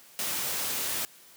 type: noise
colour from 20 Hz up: white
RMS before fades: -31 dBFS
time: 0.19-1.05 s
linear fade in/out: 0 ms
effects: white hiss -54 dBFS RMS until 1.36 s + high-pass 100 Hz 12 dB/octave